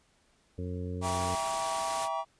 harmonic tone, 89.9 Hz, F#2, 49 cents flat, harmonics 1 / 2 / 3 / 4 / 5 / 6, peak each -35 / -40 / -42 / -48 / -42 / -50 dBFS, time 0.58-1.35 s, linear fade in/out 5 ms
white noise, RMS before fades -37 dBFS, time 1.01-2.09 s, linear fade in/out 50 ms
triangle chord, E diminished seventh, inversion none, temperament just, 659.3 / 791.1 / 949.3 / 1139.2 Hz, E5 / G5 / Bb5 / Db6, 0 / +16 / +31 / +47 cents, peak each -34 dBFS, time 1.01-2.25 s, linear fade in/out 50 ms
effects pink hiss -68 dBFS RMS until 2.39 s + resampled to 22050 Hz

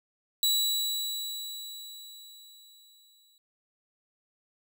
sawtooth tone with exponential decay, 3922 Hz, B7, 13 cents flat, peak -19 dBFS, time 0.43-3.38 s, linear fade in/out 1 ms, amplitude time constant 640 ms, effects none

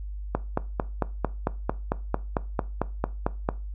click train, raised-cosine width 1 ms, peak -9 dBFS, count 15, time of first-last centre 0.35-3.489 s, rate 4.46 Hz, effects noise-tail reverb RT60 0.3 s tail -18 dB re dry + added 50 Hz sine -32 dBFS peak until 3.74 s

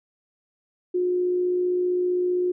sine tone with amplitude modulation, 359.9 Hz, F#4, 48 cents flat, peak -19 dBFS, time 0.94-2.52 s, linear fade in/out 10 ms, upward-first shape sine, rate 55.4 Hz, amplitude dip 25%, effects none

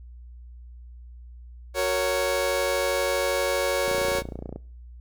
sawtooth chord, F# major, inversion none, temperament just, 370 / 462.5 / 555 Hz, F#4 / A#4 / C#5, 0 / -14 / +2 cents, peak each -26 / -25 / -20 dBFS, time 1.74-4.23 s, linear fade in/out 50 ms
click train, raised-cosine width 2 ms, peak -21 dBFS, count 21, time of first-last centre 3.88-4.56 s, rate 29.4 Hz
effects noise-tail reverb RT60 0.5 s tail -23 dB re dry + added 60 Hz sine -41 dBFS peak until 5 s

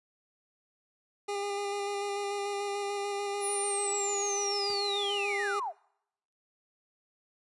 25% pulse tone with vibrato, 403.8 Hz, G#4, 49 cents flat, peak -28 dBFS, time 1.28-5.6 s, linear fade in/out 10 ms, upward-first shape square, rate 6.8 Hz, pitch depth 14 cents each way
sine linear sweep, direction down, 9956 to 591 Hz, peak -31 dBFS, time 3.4-5.73 s, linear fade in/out 50 ms
pink noise with exponential decay, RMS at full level -46 dBFS, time 4.7-4.79 s, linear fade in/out 0 ms, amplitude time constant 18 ms
effects noise-tail reverb RT60 0.8 s tail -26 dB re dry + resampled to 24000 Hz

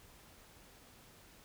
silence, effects pink hiss -60 dBFS RMS until 1.44 s

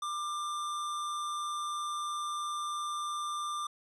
square tone with amplitude modulation, 1190 Hz, D6, 22 cents sharp, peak -33 dBFS, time 0.02-3.67 s, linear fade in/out 5 ms, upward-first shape sine, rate 163 Hz, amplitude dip 25%, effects resampled to 24000 Hz

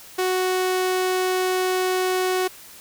sawtooth tone, 370 Hz, F#4, in tune, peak -16 dBFS, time 0.18-2.48 s, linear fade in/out 10 ms, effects white hiss -44 dBFS RMS until 2.8 s

